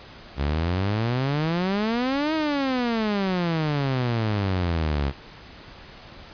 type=exponential two-way sweep; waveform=sawtooth; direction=up then down; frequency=67 to 320 to 67 Hz; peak=-18 dBFS; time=0.36-5.13 s; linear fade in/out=50 ms; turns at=2.34 s; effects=pink hiss -44 dBFS RMS until 6.33 s + resampled to 11025 Hz